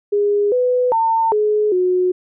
sine tone with pitch steps, 410.1 / 498.5 / 903 / 422.9 / 364.6 Hz, G#4 / B4 / A5 / G#4 / F#4, -22 / +16 / +45 / +31 / -25 cents, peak -13 dBFS, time 0.12-2.12 s, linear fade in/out 10 ms, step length 400 ms, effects none

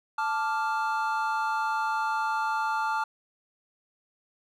triangle chord, D minor, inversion second, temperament equal, 880 / 1174.7 / 1396.9 Hz, A5 / D6 / F6, 0 / 0 / 0 cents, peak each -26 / -31 / -29 dBFS, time 0.18-3.04 s, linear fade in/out 5 ms, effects none

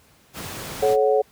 pink noise, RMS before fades -33 dBFS, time 0.33-0.97 s, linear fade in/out 50 ms
sine chord, F# minor, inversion first, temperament equal with one note detuned, 430.7 / 554.4 / 740 Hz, A4 / C#5 / F#5, -37 / 0 / 0 cents, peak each -18 / -20 / -23 dBFS, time 0.82-1.22 s, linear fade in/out 10 ms
effects pink hiss -56 dBFS RMS until 1.31 s + high-pass 60 Hz 12 dB/octave

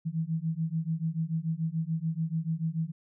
sine beating tone pair, 158.7 / 165.6 Hz, D#3 / E3, +35 / +8 cents, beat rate 6.9 Hz, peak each -31 dBFS, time 0.05-2.92 s, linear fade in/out 20 ms, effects none

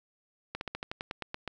slowing click train, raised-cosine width 0.3 ms, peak -19 dBFS, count 11, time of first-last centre 0.55-1.477 s, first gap 61 ms, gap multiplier 1.09, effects none

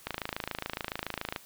click train, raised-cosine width 0.3 ms, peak -16 dBFS, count 36, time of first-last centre 0.07-1.362 s, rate 27.1 Hz, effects white hiss -54 dBFS RMS until 1.45 s

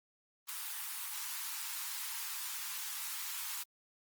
white high-pass noise, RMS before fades -41 dBFS, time 0.47-3.64 s, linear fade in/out 20 ms, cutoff 830 Hz, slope 96 dB/octave, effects Opus 24 kbps

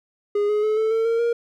triangle tone with pitch steps, 411.6 / 420.7 / 430.1 / 439.6 / 449.4 / 459.3 / 469.5 Hz, G#4 / G#4 / A4 / A4 / A4 / A#4 / A#4, -16 / +22 / -39 / -2 / +37 / -26 / +12 cents, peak -16 dBFS, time 0.35-1.33 s, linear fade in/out 5 ms, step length 140 ms, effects none

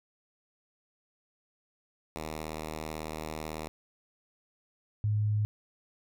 5% pulse / sine tone pair in turn, 78.1 / 105.58 Hz, D#2 / G#2, +7 / +29 cents, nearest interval perfect fourth, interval 522 cents, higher second, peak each -25 dBFS, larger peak neither, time 2.16-3.68 / 5.04-5.45 s, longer first, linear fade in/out 0 ms, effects none

